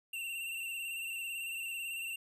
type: tone with vibrato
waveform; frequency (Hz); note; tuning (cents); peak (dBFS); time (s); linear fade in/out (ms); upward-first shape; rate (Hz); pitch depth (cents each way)
square; 2732; F7; -39; -38; 0.13-2.16; 5; square; 18; 30
effects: none